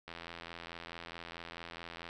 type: click train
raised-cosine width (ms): 0.3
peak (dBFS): -28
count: 171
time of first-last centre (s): 0.08-2.089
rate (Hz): 84.6
effects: none